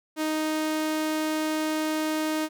sawtooth tone, 311.1 Hz, D#4, in tune, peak -21 dBFS, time 0.16-2.49 s, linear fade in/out 50 ms, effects none

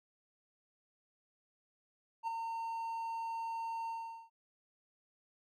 triangle tone with ADSR envelope, 912 Hz, A#5, 38 cents flat, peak -30 dBFS, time 2.23-4.3 s, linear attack 45 ms, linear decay 9 ms, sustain -5 dB, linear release 420 ms, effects none

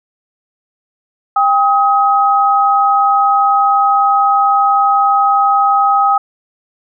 sine tone pair together, 797 / 1265.2 Hz, G5 / D#6, +28 / +29 cents, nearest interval minor sixth, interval 801 cents, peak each -11 dBFS, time 1.36-6.18 s, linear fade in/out 5 ms, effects none

